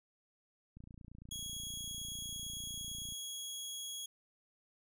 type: click train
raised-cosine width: 5 ms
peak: -40 dBFS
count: 69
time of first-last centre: 0.77-3.123 s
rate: 28.9 Hz
type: tone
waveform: 20% pulse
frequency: 3322 Hz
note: G#7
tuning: in tune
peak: -36 dBFS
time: 1.31-4.06 s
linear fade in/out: 5 ms
effects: none